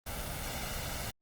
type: noise with comb filter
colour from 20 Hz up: pink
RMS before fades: -38 dBFS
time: 0.06-1.11 s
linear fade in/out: 10 ms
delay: 1.4 ms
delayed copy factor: +0.5
effects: Opus 32 kbps